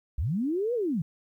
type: linear two-way sweep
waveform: sine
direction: up then down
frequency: 51.91 to 501 to 140.7 Hz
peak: -25 dBFS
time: 0.18-1.02 s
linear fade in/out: 5 ms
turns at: 0.74 s
effects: 11-bit